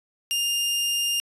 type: tone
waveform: sawtooth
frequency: 2809 Hz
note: F7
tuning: 9 cents sharp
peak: -19 dBFS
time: 0.31-1.2 s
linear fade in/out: 0 ms
effects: resampled to 32000 Hz